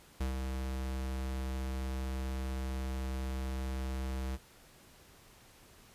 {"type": "tone with ADSR envelope", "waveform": "square", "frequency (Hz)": 65.41, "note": "C2", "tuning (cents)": 0, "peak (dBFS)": -31, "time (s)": [0.2, 4.38], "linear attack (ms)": 9, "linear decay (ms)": 120, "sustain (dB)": -4, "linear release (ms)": 35, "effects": ["pink hiss -59 dBFS RMS until 5.94 s", "resampled to 32000 Hz"]}